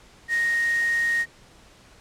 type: tone in noise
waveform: sine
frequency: 1864.7 Hz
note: A#6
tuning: in tune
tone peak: -20 dBFS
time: 0.28-1.26 s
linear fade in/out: 50 ms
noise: white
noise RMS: -37 dBFS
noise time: 0.28-1.26 s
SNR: +14 dB
effects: pink hiss -52 dBFS RMS until 2 s + low-pass 8000 Hz 12 dB/octave